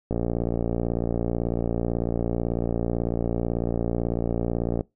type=click train; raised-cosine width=2 ms; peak=-12 dBFS; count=274; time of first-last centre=0.11-4.809 s; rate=58.1 Hz; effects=noise-tail reverb RT60 0.2 s tail -23 dB re dry